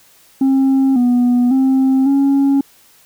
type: tone with pitch steps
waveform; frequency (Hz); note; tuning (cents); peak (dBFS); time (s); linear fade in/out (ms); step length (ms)
sine; 268.2 / 244.9 / 264.7 / 276.5; C4 / B3 / C4 / C#4; +43 / -14 / +20 / -4; -7; 0.41-2.61; 5; 550
effects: tanh soft clip ceiling -9 dBFS + white hiss -49 dBFS RMS until 3.05 s